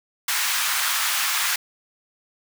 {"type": "high-pass noise", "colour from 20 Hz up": "pink", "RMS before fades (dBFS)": -23, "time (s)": [0.28, 1.56], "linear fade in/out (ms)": 5, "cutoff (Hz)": 1100, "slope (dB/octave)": 24, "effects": []}